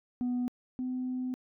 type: tone pair in turn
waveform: sine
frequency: 246.9 / 254.1 Hz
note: B3 / B3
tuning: 0 / +49 cents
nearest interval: unison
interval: 49 cents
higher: second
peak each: -26 / -30 dBFS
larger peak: first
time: 0.21-0.48 / 0.79-1.34 s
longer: second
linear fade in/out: 0 ms
effects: tanh soft clip ceiling -27 dBFS